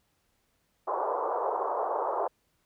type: band-pass noise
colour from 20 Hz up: white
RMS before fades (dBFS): -30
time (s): 0.87-2.28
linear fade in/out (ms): 10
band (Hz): 400 to 1100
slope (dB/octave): 48
effects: pink hiss -73 dBFS RMS until 2.65 s